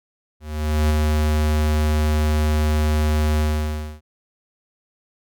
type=tone with ADSR envelope; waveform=square; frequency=76.3 Hz; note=D#2; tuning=33 cents flat; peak=-15 dBFS; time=0.4-4.01 s; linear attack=500 ms; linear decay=12 ms; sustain=-2 dB; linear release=610 ms; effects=none